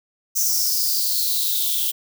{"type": "noise with high-pass filter sweep", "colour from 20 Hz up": "violet", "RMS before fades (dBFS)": -21, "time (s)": [0.35, 1.92], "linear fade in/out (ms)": 20, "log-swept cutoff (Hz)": [6000, 3200], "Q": 7.3, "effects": []}